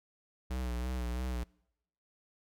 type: tone with vibrato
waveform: square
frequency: 61.74 Hz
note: B1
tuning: in tune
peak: -34 dBFS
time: 0.5-1.44 s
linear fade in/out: 10 ms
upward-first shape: sine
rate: 3 Hz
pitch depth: 58 cents each way
effects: noise-tail reverb RT60 0.8 s tail -25 dB re dry